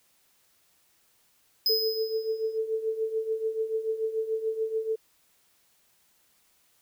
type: tone with exponential decay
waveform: square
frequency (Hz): 5050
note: D#8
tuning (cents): +25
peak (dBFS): -21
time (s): 1.66-2.58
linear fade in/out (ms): 2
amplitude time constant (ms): 200
type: tone with tremolo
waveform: sine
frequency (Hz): 442.5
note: A4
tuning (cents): +10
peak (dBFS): -23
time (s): 1.69-4.96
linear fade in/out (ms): 10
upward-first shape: triangle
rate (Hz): 6.9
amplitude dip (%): 80
effects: white hiss -66 dBFS RMS until 6.81 s